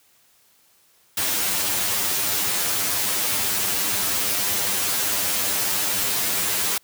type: noise with comb filter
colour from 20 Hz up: white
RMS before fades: -23 dBFS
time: 1.17-6.78 s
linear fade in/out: 5 ms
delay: 10 ms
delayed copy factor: +1
effects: white hiss -59 dBFS RMS until 6.83 s + high-pass 60 Hz 12 dB/octave